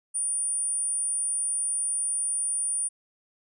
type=tone; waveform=sine; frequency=9370 Hz; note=D9; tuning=5 cents flat; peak=-25 dBFS; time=0.14-2.89 s; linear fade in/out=20 ms; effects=none